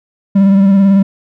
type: tone with vibrato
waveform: triangle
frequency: 196 Hz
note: G3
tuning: in tune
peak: -3 dBFS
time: 0.35-1.03 s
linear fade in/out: 10 ms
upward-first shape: triangle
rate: 18 Hz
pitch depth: 42 cents each way
effects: none